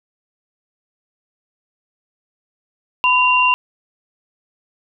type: tone pair together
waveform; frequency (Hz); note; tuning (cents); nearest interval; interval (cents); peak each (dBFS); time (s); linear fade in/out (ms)
sine; 1002.5 / 2769; B5 / F7; +26 / -15; octave + tritone; 1759; -14; 3.04-3.54; 0
effects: none